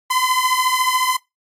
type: beating tone pair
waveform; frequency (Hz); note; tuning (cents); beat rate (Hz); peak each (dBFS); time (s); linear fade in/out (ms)
sawtooth; 1014 / 1028; B5 / C6; +45 / -31; 14; -15; 0.1-1.17; 10
effects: noise-tail reverb RT60 0.2 s tail -24 dB re dry + AAC 48 kbps